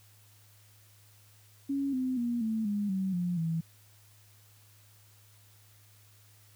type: tone with pitch steps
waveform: sine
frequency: 277.1 / 257.1 / 238.5 / 221.2 / 205.2 / 190.36 / 176.59 / 163.82 Hz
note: C#4 / C4 / A#3 / A3 / G#3 / F#3 / F3 / E3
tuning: -1 / -30 / +40 / +9 / -21 / +49 / +19 / -10 cents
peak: -28 dBFS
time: 1.69-3.61 s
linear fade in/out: 10 ms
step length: 240 ms
effects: added 104 Hz sine -59 dBFS peak until 6.55 s + white hiss -62 dBFS RMS until 6.55 s